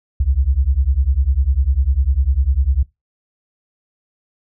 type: beating tone pair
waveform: sine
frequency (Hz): 62.1 / 72.1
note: B1 / D2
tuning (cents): +10 / -31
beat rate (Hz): 10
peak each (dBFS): -16 / -16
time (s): 0.2-2.83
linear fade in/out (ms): 5
effects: noise-tail reverb RT60 0.2 s tail -21 dB re dry